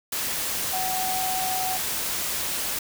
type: tone in noise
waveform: sine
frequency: 749 Hz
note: F#5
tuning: 21 cents sharp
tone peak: -27 dBFS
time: 0.73-1.77 s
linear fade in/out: 5 ms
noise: white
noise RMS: -28 dBFS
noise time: 0.12-2.79 s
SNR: -2 dB
effects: none